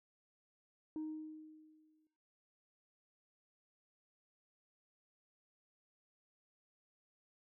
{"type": "tone with exponential decay", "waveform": "sine", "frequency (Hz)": 311.1, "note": "D#4", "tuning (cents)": 0, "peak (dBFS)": -36, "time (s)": [0.96, 2.07], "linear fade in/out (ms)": 1, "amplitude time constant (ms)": 240, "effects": ["noise-tail reverb RT60 0.6 s tail -18 dB re dry", "tanh soft clip ceiling -37 dBFS"]}